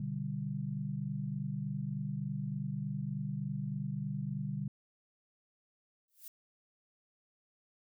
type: chord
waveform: sine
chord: G major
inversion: first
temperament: equal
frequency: 123.47 / 146.83 / 196 Hz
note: B2 / D3 / G3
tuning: 0 / 0 / 0 cents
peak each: -41 / -37 / -39 dBFS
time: 0-4.68 s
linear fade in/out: 5 ms
type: noise with exponential growth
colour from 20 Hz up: violet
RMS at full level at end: -44 dBFS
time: 6.08-6.28 s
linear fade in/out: 2 ms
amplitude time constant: 42 ms
effects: none